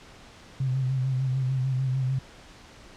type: tone with vibrato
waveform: sine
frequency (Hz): 130.81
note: C3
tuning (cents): 0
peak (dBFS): -23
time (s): 0.6-2.19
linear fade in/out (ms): 5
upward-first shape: sine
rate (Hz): 6.7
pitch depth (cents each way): 46
effects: pink hiss -49 dBFS RMS until 2.96 s + low-pass 6000 Hz 12 dB/octave